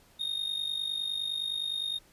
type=tone with amplitude modulation; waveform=triangle; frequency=3701 Hz; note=A#7; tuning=13 cents flat; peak=-26 dBFS; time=0.19-1.99 s; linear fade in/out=20 ms; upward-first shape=sine; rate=49.8 Hz; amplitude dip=70%; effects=pink hiss -61 dBFS RMS until 2.12 s + resampled to 32000 Hz